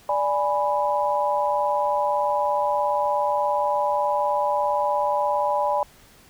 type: chord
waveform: sine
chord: G# diminished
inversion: second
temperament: equal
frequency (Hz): 587.3 / 830.6 / 987.8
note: D5 / G#5 / B5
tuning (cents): 0 / 0 / 0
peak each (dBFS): -24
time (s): 0.09-5.83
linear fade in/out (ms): 2
effects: pink hiss -52 dBFS RMS until 6.29 s